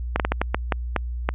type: slowing click train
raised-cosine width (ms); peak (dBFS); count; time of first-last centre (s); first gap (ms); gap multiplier
0.5; -5; 9; 0.16-1.29; 38; 1.36
effects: added 60 Hz sine -26 dBFS peak until 1.34 s + resampled to 8000 Hz